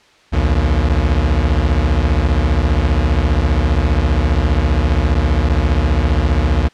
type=beating tone pair; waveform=40% pulse; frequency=61.74 / 76.74 Hz; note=B1 / D#2; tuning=0 / -23 cents; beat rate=15 Hz; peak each=-14 dBFS; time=0.32-6.69 s; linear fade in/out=20 ms; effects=white hiss -49 dBFS RMS until 6.73 s + low-pass 4000 Hz 12 dB/octave